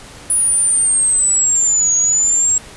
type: linear two-way sweep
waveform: sine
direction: down then up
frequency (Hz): 9830 to 6645 to 7610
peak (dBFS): -11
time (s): 0.3-2.58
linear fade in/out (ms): 2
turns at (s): 1.95
effects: pink hiss -37 dBFS RMS until 2.76 s + resampled to 24000 Hz